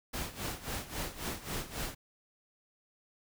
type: noise with tremolo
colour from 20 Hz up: pink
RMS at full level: -36 dBFS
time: 0.13-1.95 s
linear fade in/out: 10 ms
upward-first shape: sine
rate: 3.7 Hz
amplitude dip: 80%
effects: none